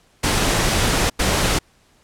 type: noise bursts at uneven times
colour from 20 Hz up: pink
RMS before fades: -18 dBFS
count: 2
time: 0.23-1.1 / 1.19-1.59 s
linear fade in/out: 10 ms
effects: pink hiss -57 dBFS RMS until 2.03 s + low-pass 10000 Hz 12 dB/octave